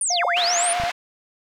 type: linear two-way sweep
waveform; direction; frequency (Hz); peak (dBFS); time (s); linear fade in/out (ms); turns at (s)
sine; down then up; 9790 to 493.9 to 9790; -20; 0.01-0.73; 2; 0.25
type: tone with vibrato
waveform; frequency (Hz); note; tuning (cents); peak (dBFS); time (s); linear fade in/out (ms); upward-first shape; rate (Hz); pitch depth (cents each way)
triangle; 701; F5; +6; -20; 0.1-0.9; 5; sine; 7.8; 37
type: band-pass noise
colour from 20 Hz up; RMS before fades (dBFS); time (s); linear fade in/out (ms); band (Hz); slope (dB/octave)
pink; -29; 0.36-0.92; 10; 1100 to 3300; 12
type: clicks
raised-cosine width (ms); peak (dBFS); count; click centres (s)
5; -21; 2; 0.8 / 0.837
effects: none